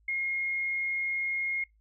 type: tone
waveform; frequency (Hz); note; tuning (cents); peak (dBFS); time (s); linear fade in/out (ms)
sine; 2146; C7; +43; -28; 0.08-1.64; 5
effects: noise-tail reverb RT60 0.2 s tail -26 dB re dry + added 53 Hz sine -62 dBFS peak until 1.8 s